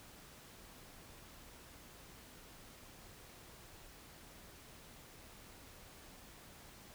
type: silence
effects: pink hiss -57 dBFS RMS until 6.94 s